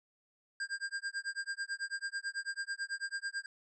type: tone with tremolo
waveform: square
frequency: 1602 Hz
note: G6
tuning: 37 cents sharp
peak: -34 dBFS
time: 0.6-3.46 s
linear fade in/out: 2 ms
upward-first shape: sine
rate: 9.1 Hz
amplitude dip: 100%
effects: resampled to 22050 Hz